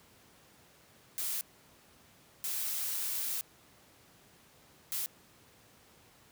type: noise bursts at uneven times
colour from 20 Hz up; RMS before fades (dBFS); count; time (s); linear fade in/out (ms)
blue; -35; 3; 1.18-1.41 / 2.44-3.41 / 4.92-5.06; 0
effects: pink hiss -61 dBFS RMS until 6.31 s + high-pass 80 Hz 12 dB/octave